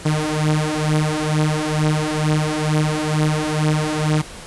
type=beating tone pair; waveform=sawtooth; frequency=152.3 / 154.5 Hz; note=D#3 / D#3; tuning=-37 / -12 cents; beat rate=2.2 Hz; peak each=-16 dBFS; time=0.05-4.22 s; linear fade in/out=10 ms; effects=pink hiss -36 dBFS RMS until 4.46 s + resampled to 24000 Hz